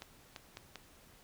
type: clicks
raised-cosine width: 0.2 ms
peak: -27 dBFS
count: 4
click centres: 0.021 / 0.362 / 0.571 / 0.757 s
effects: pink hiss -61 dBFS RMS until 1.23 s